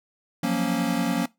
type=chord; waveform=square; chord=Gb major seventh; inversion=third; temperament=equal; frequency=174.61 / 185 / 233.1 / 277.2 Hz; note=F3 / Gb3 / Bb3 / Db4; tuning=0 / 0 / 0 / 0 cents; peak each=-30 / -30 / -27 / -28 dBFS; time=0.43-1.26 s; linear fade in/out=5 ms; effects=noise-tail reverb RT60 0.2 s tail -20 dB re dry